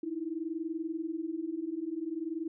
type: tone pair together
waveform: sine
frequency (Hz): 311.1 / 331.6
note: D#4 / E4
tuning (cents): 0 / +10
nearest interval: minor second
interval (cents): 110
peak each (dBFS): -37 / -35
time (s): 0.03-2.48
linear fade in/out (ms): 5
effects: none